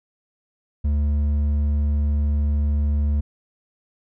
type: tone with hard clipping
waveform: sine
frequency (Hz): 73.3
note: D2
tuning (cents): -3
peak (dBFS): -19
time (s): 0.84-3.21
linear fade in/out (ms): 10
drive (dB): 5
effects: none